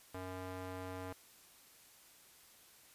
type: tone with band-pass filter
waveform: square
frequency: 92.5 Hz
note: F#2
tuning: in tune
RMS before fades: -45 dBFS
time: 0.14-1.13 s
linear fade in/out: 5 ms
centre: 800 Hz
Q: 0.62
effects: white hiss -62 dBFS RMS until 2.94 s + resampled to 32000 Hz